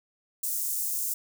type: high-pass noise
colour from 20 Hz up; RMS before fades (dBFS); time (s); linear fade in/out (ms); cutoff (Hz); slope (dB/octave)
white; -30; 0.43-1.14; 5; 6800; 24
effects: none